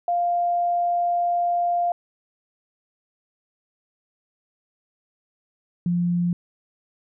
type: tone pair in turn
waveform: sine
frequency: 698.5 / 174.62 Hz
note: F5 / F3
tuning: 0 / 0 cents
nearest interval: 2 octaves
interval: 2400 cents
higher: first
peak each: -19 dBFS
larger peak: neither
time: 0.08-1.92 / 5.86-6.33 s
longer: first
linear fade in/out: 2 ms
effects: none